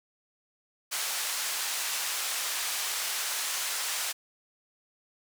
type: band-pass noise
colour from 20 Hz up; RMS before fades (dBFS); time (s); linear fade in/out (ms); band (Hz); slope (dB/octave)
white; -32; 0.91-4.13; 20; 800 to 10000; 12
effects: none